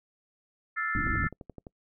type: chord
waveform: sine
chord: F major seventh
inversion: third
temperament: equal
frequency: 1318.5 / 1396.9 / 1760 / 2093 Hz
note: E6 / F6 / A6 / C7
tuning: 0 / 0 / 0 / 0 cents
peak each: -33 / -37 / -31 / -37 dBFS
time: 0.76-1.29 s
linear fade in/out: 20 ms
type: low-pass noise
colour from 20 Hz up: pink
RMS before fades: -31 dBFS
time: 0.95-1.27 s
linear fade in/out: 2 ms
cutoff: 340 Hz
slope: 96 dB/octave
type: click train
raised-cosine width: 2 ms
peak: -29 dBFS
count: 8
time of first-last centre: 1.07-1.668 s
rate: 11.7 Hz
effects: noise-tail reverb RT60 0.1 s tail -26 dB re dry